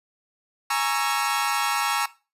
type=chord; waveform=sawtooth; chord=A# half-diminished seventh; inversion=third; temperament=equal with one note detuned; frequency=830.6 / 932.3 / 1108.7 / 1333.1 Hz; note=G#5 / A#5 / C#6 / E6; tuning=0 / 0 / 0 / +19 cents; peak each=-24 dBFS; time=0.7-2.06 s; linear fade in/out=5 ms; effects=noise-tail reverb RT60 0.3 s tail -18 dB re dry + resampled to 32000 Hz